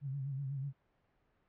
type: tone with vibrato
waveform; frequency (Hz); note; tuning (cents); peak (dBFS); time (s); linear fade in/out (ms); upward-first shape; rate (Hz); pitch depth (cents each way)
sine; 137.1; C#3; -19; -36; 0.01-0.73; 50; sine; 8.1; 74
effects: pink hiss -75 dBFS RMS until 1.48 s + low-pass 2000 Hz 12 dB/octave